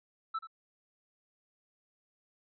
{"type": "tone with echo", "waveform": "triangle", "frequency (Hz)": 1318.5, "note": "E6", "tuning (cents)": 0, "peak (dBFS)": -30, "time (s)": [0.34, 0.39], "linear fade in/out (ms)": 10, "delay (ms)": 82, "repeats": 1, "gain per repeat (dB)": -12, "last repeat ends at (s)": 0.472, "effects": ["resampled to 11025 Hz"]}